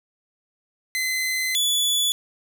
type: tone pair in turn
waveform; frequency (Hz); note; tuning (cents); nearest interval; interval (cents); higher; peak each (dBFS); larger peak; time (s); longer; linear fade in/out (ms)
sawtooth; 2045 / 3439; C7 / A7; -40 / -40; major sixth; 900; second; -19 / -16; second; 0.95-1.55 / 1.55-2.12; first; 0
effects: none